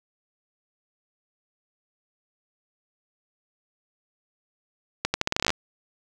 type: accelerating click train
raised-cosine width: 0.2 ms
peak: -5 dBFS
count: 13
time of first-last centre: 5.05-5.504 s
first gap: 90 ms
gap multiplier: 0.82
effects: none